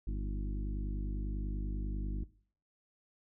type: harmonic tone with a mistuned harmonic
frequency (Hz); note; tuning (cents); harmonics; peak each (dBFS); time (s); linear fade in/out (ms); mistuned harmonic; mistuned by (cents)
50.1; G1; +38; 1 / 2 / 3 / 4 / 5 / 6 / 7; -33 / -45 / -48 / -47 / -50 / -50 / -54; 0.07-2.24; 5; 6; +48
effects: noise-tail reverb RT60 0.5 s tail -19 dB re dry